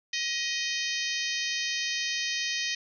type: harmonic tone with a mistuned harmonic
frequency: 622.3 Hz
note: D#5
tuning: in tune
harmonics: 3 / 4 / 5 / 6 / 7 / 8 / 9 / 10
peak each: -34 / -35 / -36 / -37 / -37 / -38 / -39 / -39 dBFS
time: 0.13-2.75 s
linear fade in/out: 5 ms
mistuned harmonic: 3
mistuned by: +24 cents
effects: none